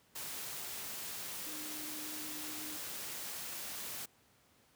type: tone in noise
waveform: sine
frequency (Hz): 305.1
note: D#4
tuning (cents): -34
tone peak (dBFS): -49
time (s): 1.46-2.77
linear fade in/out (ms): 10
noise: white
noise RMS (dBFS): -43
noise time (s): 0.15-4.06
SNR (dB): -9
effects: pink hiss -68 dBFS RMS until 4.75 s + high-pass 80 Hz 12 dB/octave